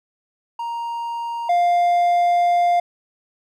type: tone pair in turn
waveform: triangle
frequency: 935 / 700.5 Hz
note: A#5 / F5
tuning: +5 / +5 cents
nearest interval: perfect fourth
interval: 500 cents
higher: first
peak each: -22 / -12 dBFS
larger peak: second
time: 0.59-1.49 / 1.49-2.8 s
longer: second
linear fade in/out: 5 ms
effects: none